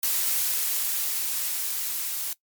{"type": "noise with level ramp", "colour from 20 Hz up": "blue", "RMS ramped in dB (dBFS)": [-24, -30], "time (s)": [0.03, 2.33], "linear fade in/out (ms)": 2, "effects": ["noise-tail reverb RT60 0.1 s tail -20 dB re dry", "MP3 96 kbps"]}